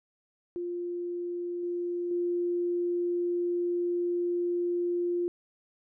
sine tone with level steps, 350 Hz, F4, 4 cents sharp, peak -31 / -29 / -26 dBFS, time 0.56-5.28 s, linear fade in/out 0 ms, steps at 1.63 / 2.11 s, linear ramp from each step 2 ms, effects none

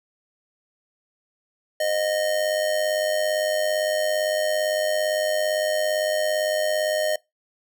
square tone with amplitude modulation, 616 Hz, D#5, 17 cents flat, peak -19 dBFS, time 1.8-7.16 s, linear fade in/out 5 ms, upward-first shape sine, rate 97.7 Hz, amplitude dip 55%, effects noise-tail reverb RT60 0.2 s tail -23 dB re dry

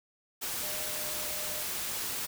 sine tone in noise, 607 Hz, D#5, 43 cents flat, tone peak -45 dBFS, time 0.61-1.63 s, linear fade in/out 20 ms, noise white, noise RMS -35 dBFS, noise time 0.41-2.27 s, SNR -13 dB, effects none

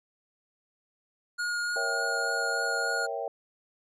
square tone with vibrato, 1433 Hz, F6, 44 cents sharp, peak -29 dBFS, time 1.38-3.07 s, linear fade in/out 20 ms, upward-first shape triangle, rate 3.4 Hz, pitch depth 9 cents each way
sine chord, A# diminished seventh, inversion none, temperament equal, 466.2 / 554.4 / 659.3 / 784 Hz, A#4 / C#5 / E5 / G5, 0 / 0 / 0 / 0 cents, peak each -36 dBFS, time 1.76-3.28 s, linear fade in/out 2 ms
effects resampled to 22050 Hz

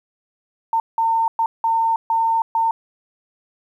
sine tone bursts at uneven times, 907 Hz, A#5, 48 cents flat, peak -15 dBFS, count 6, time 0.73-0.8 / 0.98-1.28 / 1.39-1.46 / 1.64-1.96 / 2.1-2.42 / 2.55-2.71 s, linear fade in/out 2 ms, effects 9-bit

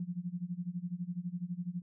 sine tone with tremolo, 176.7 Hz, F3, 21 cents sharp, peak -32 dBFS, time 0-1.82 s, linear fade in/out 2 ms, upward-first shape sine, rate 12 Hz, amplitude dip 90%, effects none

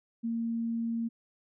sine tone, 230.2 Hz, A#3, 22 cents flat, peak -29 dBFS, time 0.23-1.09 s, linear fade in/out 20 ms, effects none

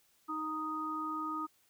harmonic tone, 311.1 Hz, D#4, in tune, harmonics 1 / 3 / 4, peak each -40 / -45 / -36 dBFS, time 0.28-1.47 s, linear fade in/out 20 ms, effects white hiss -70 dBFS RMS until 1.69 s

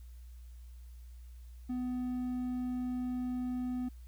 triangle tone, 250 Hz, B3, 21 cents sharp, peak -31 dBFS, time 1.69-3.89 s, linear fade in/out 10 ms, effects added 60 Hz sine -47 dBFS peak until 4.07 s + white hiss -69 dBFS RMS until 4.07 s

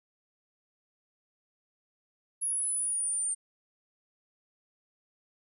sine linear sweep, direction down, 10548 to 8870 Hz, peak -28 dBFS, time 2.41-3.35 s, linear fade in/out 20 ms, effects none

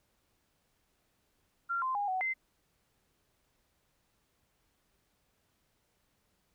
sine tone with pitch steps, 1380 / 1040 / 815 / 748 / 2071 Hz, F6 / C6 / G#5 / F#5 / C7, -21 / -11 / -33 / +19 / -18 cents, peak -30 dBFS, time 1.69-2.34 s, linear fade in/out 20 ms, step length 130 ms, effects pink hiss -75 dBFS RMS until 6.54 s

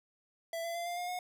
square tone with pitch steps, 665 / 676.2 / 687.7 / 699.3 / 711.1 / 723.1 Hz, E5 / E5 / F5 / F5 / F5 / F#5, +15 / +44 / -27 / +2 / +31 / -40 cents, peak -36 dBFS, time 0.53-1.19 s, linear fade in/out 2 ms, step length 110 ms, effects none

